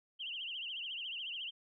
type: tone with vibrato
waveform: sine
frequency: 2960 Hz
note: F#7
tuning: in tune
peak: -39 dBFS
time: 0.19-1.51 s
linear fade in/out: 20 ms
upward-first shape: triangle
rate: 14 Hz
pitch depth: 180 cents each way
effects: none